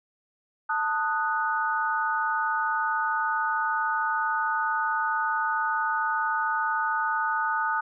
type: chord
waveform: sine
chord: D# diminished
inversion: second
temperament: equal with one note detuned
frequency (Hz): 886.6 / 1244.5 / 1480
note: A5 / D#6 / F#6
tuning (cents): +13 / 0 / 0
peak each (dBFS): -28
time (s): 0.69-7.81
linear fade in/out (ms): 10
effects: none